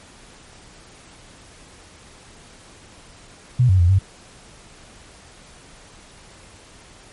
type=tone with pitch steps; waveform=sine; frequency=124.7 / 93.5 / 86.8 / 95.9 Hz; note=B2 / F#2 / F2 / G2; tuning=+17 / +19 / -10 / -37 cents; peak=-11 dBFS; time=3.59-3.99 s; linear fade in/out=10 ms; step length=100 ms; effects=pink hiss -46 dBFS RMS until 7.12 s + MP3 48 kbps